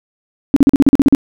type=tone bursts; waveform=sine; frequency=277 Hz; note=C#4; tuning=1 cent flat; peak=-3 dBFS; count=10; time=0.54-1.149 s; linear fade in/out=0 ms; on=24 ms; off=41 ms; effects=none